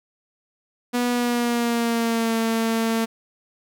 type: tone with pitch glide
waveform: sawtooth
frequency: 243.8 to 226.2 Hz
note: B3 to A3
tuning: -22 to +48 cents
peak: -16 dBFS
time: 0.93-3.06 s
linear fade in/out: 20 ms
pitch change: -130 cents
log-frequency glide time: 1.1-2.36 s
effects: none